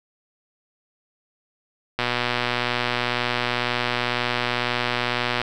click train, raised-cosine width 0.3 ms, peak -6 dBFS, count 419, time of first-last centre 1.99-5.416 s, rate 122 Hz, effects none

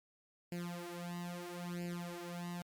sawtooth tone with flanger, 174.61 Hz, F3, in tune, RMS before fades -43 dBFS, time 0.52-2.62 s, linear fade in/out 2 ms, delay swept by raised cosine 0.41 to 4.71 ms, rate 0.76 Hz, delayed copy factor +0.95, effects MP3 96 kbps

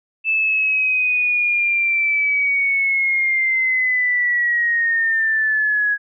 sine linear sweep, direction down, 2637 to 1661.2 Hz, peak -15 dBFS, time 0.24-5.98 s, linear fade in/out 50 ms, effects none

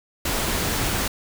pink noise, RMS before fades -24 dBFS, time 0.25-1.08 s, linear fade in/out 5 ms, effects none

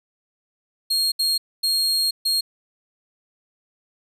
40% pulse tone bursts at uneven times, 4253 Hz, C8, 27 cents sharp, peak -17 dBFS, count 4, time 0.9-1.12 / 1.19-1.38 / 1.63-2.11 / 2.25-2.41 s, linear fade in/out 10 ms, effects resampled to 32000 Hz

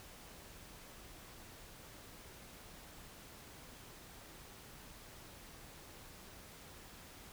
silence, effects pink hiss -55 dBFS RMS until 7.32 s

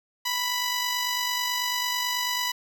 10% pulse tone with amplitude modulation, 987.8 Hz, B5, in tune, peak -15 dBFS, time 0.25-2.52 s, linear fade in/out 10 ms, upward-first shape sine, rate 49.1 Hz, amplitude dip 35%, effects none

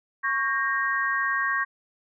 sine chord, G diminished, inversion second, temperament equal with one note detuned, 1108.7 / 1601.9 / 1864.7 Hz, Db6 / G6 / Bb6, 0 / +37 / 0 cents, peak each -27 dBFS, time 0.23-1.65 s, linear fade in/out 20 ms, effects none

